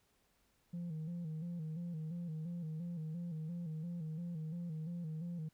sine tone with vibrato, 164.81 Hz, E3, in tune, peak -37 dBFS, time 0.73-5.49 s, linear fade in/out 10 ms, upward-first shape square, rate 2.9 Hz, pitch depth 85 cents each way, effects tanh soft clip ceiling -38 dBFS + pink hiss -75 dBFS RMS until 5.53 s

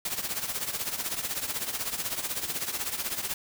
white noise with tremolo, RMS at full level -29 dBFS, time 0.05-3.34 s, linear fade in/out 2 ms, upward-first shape triangle, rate 16 Hz, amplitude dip 80%, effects none

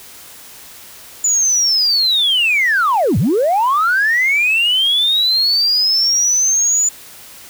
sine linear two-way sweep, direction down then up, 7030 to 87.31 to 7030 Hz, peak -10 dBFS, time 1.24-6.89 s, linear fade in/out 5 ms, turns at 3.18 s, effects tanh soft clip ceiling -8 dBFS + white hiss -38 dBFS RMS until 7.49 s

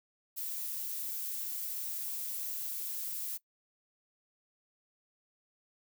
violet noise, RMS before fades -38 dBFS, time 0.36-3.38 s, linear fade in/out 20 ms, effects noise-tail reverb RT60 0.1 s tail -20 dB re dry

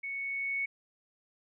sine tone with level ramp, 2217 Hz, C#7, in tune, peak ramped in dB -35 to -29 dBFS, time 0.03-0.66 s, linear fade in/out 10 ms, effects none

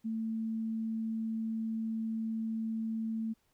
sine tone, 223.1 Hz, A3, 24 cents sharp, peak -32 dBFS, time 0.04-3.34 s, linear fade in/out 20 ms, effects pink hiss -74 dBFS RMS until 3.53 s

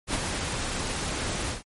pink noise with ADSR envelope, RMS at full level -25 dBFS, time 0.07-1.63 s, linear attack 71 ms, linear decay 27 ms, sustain -5 dB, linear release 140 ms, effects MP3 48 kbps

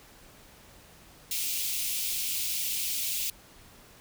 white high-pass noise, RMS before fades -31 dBFS, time 1.31-3.3 s, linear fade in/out 2 ms, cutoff 2300 Hz, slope 48 dB/octave, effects pink hiss -54 dBFS RMS until 4 s

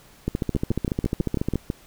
two click trains, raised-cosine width 3 ms, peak -10 / -11 dBFS, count 19 / 8, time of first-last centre 0.28-1.557 / 0.55-1.701 s, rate 14.1 / 6.08 Hz, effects pink hiss -52 dBFS RMS until 1.86 s

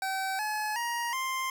25% pulse tone with pitch steps, 768 / 852.1 / 945.5 / 1049.1 Hz, G5 / G#5 / A#5 / C6, -36 / +44 / +24 / +4 cents, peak -26 dBFS, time 0.02-1.5 s, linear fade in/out 2 ms, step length 370 ms, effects 10-bit

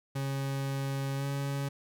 40% pulse tone with pitch glide, 136.9 to 139.45 Hz, C#3 to C#3, -21 to +11 cents, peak -30 dBFS, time 0.15-1.69 s, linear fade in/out 10 ms, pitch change +32 cents, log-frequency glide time 1.16-1.26 s, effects none

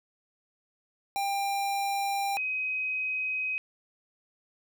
square / sine tone pair in turn, 795 / 2524 Hz, G5 / D#7, +24 / +24 cents, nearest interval octave + minor sixth, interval 2000 cents, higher second, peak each -28 dBFS, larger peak neither, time 1.16-2.37 / 2.37-3.58 s, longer neither, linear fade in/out 0 ms, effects none

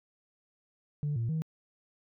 sine tone with pitch steps, 147 / 115.4 / 159.1 Hz, D3 / A#2 / D#3, +2 / -17 / +39 cents, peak -27 dBFS, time 1.03-1.42 s, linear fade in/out 0 ms, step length 130 ms, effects tanh soft clip ceiling -26 dBFS

